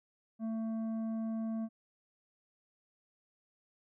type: tone with tanh clipping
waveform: sine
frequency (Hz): 223.3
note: A3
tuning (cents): +26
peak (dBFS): -35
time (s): 0.39-1.69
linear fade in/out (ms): 50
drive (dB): 8
effects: none